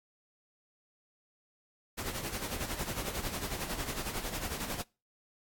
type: noise with tremolo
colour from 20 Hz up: pink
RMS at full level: -35 dBFS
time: 1.97-4.83 s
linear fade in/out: 20 ms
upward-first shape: sine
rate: 11 Hz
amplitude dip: 60%
effects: noise-tail reverb RT60 0.3 s tail -24 dB re dry + AAC 64 kbps